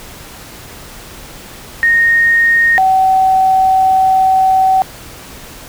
sine tone pair in turn, 1854 / 759.5 Hz, A#6 / F#5, -10 / +45 cents, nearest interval octave + minor third, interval 1545 cents, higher first, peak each -7 dBFS, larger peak neither, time 1.83-2.78 / 2.78-4.82 s, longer second, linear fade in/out 0 ms, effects pink hiss -33 dBFS RMS until 5.68 s

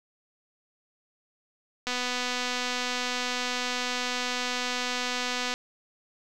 click train, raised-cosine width 0.2 ms, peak -13 dBFS, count 911, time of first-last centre 1.87-5.539 s, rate 248 Hz, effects none

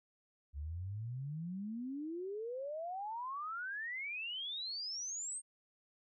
sine exponential sweep, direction up, 68.3 to 8700 Hz, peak -39 dBFS, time 0.53-5.42 s, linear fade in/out 50 ms, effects none

